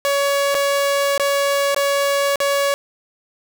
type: tone with dropouts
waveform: sawtooth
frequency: 562 Hz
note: C#5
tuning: 24 cents sharp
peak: -12 dBFS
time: 0.05-2.74 s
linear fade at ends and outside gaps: 0 ms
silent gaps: 0.544-0.55 / 1.178-1.197 / 1.746-1.763 / 2.358-2.403 s
effects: none